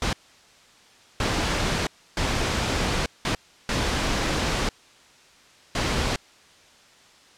pink noise bursts at uneven times, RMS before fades -24 dBFS, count 6, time 0.02-0.13 / 1.2-1.87 / 2.17-3.06 / 3.25-3.35 / 3.69-4.69 / 5.75-6.16 s, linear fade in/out 2 ms, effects white hiss -53 dBFS RMS until 7.37 s + low-pass 6000 Hz 12 dB/octave

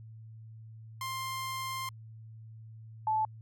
sawtooth / sine tone pair in turn, 1053 / 869.7 Hz, C6 / A5, +11 / -20 cents, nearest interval minor third, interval 331 cents, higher first, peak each -31 / -26 dBFS, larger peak second, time 1.01-1.89 / 3.07-3.25 s, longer first, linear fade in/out 2 ms, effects added 111 Hz sine -46 dBFS peak until 3.41 s

